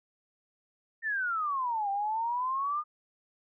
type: exponential two-way sweep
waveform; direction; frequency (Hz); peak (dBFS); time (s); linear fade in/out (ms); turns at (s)
sine; down then up; 1836 to 784 to 1228; -28; 1.02-2.84; 50; 1.9
effects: none